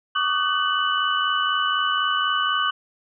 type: tone cluster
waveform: sine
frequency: 1134 / 1218 / 1513 / 2971 Hz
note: C#6 / D#6 / F#6 / F#7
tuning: +39 / -37 / +38 / +6 cents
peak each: -25 dBFS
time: 0.15-2.71 s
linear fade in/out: 10 ms
effects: none